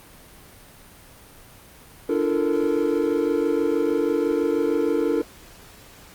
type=chord; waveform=triangle; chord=Bb major seventh; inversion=first; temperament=equal with one note detuned; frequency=293.7 / 340.9 / 440 / 466.2 Hz; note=D4 / F4 / A4 / Bb4; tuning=0 / -42 / 0 / 0 cents; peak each=-23 dBFS; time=2.09-5.22 s; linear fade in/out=5 ms; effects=pink hiss -47 dBFS RMS until 6.14 s + Opus 32 kbps